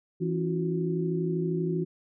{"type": "tone cluster", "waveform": "sine", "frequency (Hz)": [165.4, 278.1, 333.7, 366.3], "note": ["E3", "C#4", "E4", "F#4"], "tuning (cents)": [6, 6, 21, -17], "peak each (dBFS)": [-28, -37, -36, -30], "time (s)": [0.2, 1.85], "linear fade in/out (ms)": 20, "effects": []}